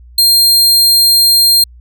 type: tone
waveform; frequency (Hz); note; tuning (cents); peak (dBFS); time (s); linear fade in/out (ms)
sawtooth; 4200; C8; +6; -3; 0.18-1.64; 5
effects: added 60 Hz sine -35 dBFS peak until 1.8 s